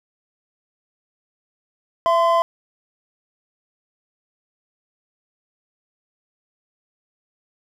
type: tone pair together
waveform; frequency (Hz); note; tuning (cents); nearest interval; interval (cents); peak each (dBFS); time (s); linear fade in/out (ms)
triangle; 669.7 / 1032; E5 / C6; +27 / -24; perfect fifth; 749; -15; 2.06-2.42; 0
effects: none